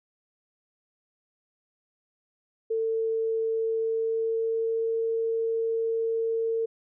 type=tone with pitch glide; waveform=sine; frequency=448.4 to 453.3 Hz; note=A4 to A#4; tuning=+33 to -48 cents; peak=-24 dBFS; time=2.7-6.66 s; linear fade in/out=10 ms; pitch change=+19 cents; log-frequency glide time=3.54-4.97 s; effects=none